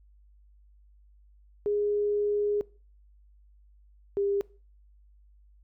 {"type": "tone pair in turn", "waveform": "sine", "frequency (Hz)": [413.2, 400.7], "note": ["G#4", "G4"], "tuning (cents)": [-9, 38], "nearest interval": "minor second", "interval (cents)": 53, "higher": "first", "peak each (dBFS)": -24, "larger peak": "neither", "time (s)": [[1.66, 2.61], [4.17, 4.41]], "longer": "first", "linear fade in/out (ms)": 0, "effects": ["noise-tail reverb RT60 0.4 s tail -22 dB re dry", "added 50 Hz sine -55 dBFS peak until 5.63 s"]}